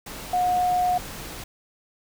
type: tone in noise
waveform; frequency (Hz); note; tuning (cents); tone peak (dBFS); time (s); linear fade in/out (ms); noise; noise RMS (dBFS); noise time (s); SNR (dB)
sine; 723; F#5; -40; -19; 0.33-0.98; 5; pink; -37; 0.06-1.44; +15
effects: none